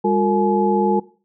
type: tone cluster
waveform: sine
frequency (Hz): 202.5 / 360.8 / 456.9 / 848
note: G#3 / F#4 / A#4 / G#5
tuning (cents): -43 / -44 / -35 / +36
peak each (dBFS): -20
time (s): 0.04-1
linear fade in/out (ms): 10
effects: noise-tail reverb RT60 0.4 s tail -20 dB re dry